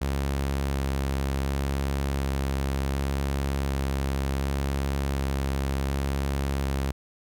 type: tone with vibrato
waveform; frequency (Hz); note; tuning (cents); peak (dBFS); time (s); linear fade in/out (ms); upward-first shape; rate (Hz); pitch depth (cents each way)
sawtooth; 68.5; C#2; -20; -21; 0.01-6.92; 10; square; 0.68; 11
effects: none